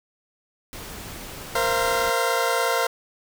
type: noise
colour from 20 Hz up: pink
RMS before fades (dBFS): -37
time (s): 0.73-2.1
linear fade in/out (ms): 0
type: chord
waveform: 20% pulse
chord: Bb suspended second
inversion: none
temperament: equal with one note detuned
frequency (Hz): 466.2 / 523.3 / 684.1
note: Bb4 / C5 / F5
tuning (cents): 0 / 0 / -36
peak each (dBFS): -20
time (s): 1.55-2.87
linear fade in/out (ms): 5
effects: none